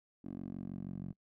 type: tone with band-pass filter sweep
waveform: 10% pulse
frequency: 46.25 Hz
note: F#1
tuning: in tune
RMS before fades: -43 dBFS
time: 0.24-1.13 s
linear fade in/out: 10 ms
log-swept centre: 270 to 170 Hz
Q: 2.1
effects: noise-tail reverb RT60 0.1 s tail -26 dB re dry